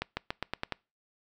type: accelerating click train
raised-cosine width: 0.3 ms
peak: -15 dBFS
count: 7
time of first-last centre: 0.02-0.723 s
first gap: 150 ms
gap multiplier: 0.9
effects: noise-tail reverb RT60 0.3 s tail -25 dB re dry